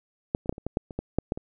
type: clicks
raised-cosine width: 2 ms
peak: -10 / -29 / -7 / -25 / -26 / -16 / -10 / -25 / -16 / -9 / -12 / -22 dBFS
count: 12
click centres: 0.349 / 0.459 / 0.494 / 0.526 / 0.581 / 0.666 / 0.771 / 0.908 / 0.99 / 1.186 / 1.321 / 1.375 s
effects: none